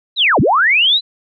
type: linear two-way sweep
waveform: sine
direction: down then up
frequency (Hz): 4083 to 93.3 to 4083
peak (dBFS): -9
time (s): 0.16-1.01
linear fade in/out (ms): 50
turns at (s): 0.4
effects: none